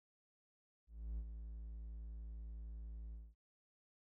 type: tone with ADSR envelope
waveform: triangle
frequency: 55.4 Hz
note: A1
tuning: 13 cents sharp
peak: -37 dBFS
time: 0.87-3.35 s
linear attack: 310 ms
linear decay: 57 ms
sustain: -7 dB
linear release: 220 ms
effects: none